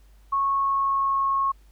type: tone with pitch glide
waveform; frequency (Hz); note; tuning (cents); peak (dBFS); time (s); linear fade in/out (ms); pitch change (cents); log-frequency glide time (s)
sine; 1100 to 1092.4; C#6 to C#6; -14 to -26; -20; 0.32-1.52; 10; -12; 0.49-1.24
effects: added 50 Hz sine -50 dBFS peak until 1.71 s + pink hiss -64 dBFS RMS until 1.71 s